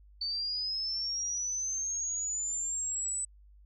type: linear sweep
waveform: sine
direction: up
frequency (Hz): 4517 to 8010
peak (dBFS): -31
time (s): 0.21-3.25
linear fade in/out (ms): 5
effects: added 50 Hz sine -54 dBFS peak until 3.65 s